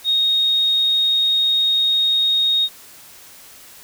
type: tone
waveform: sine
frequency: 3729 Hz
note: A#7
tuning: in tune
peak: -14 dBFS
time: 0.04-2.69 s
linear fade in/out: 50 ms
effects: white hiss -43 dBFS RMS until 3.83 s